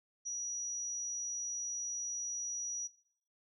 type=tone; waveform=sine; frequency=5820 Hz; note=F#8; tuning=29 cents flat; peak=-36 dBFS; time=0.25-2.88 s; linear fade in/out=20 ms; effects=noise-tail reverb RT60 0.6 s tail -18 dB re dry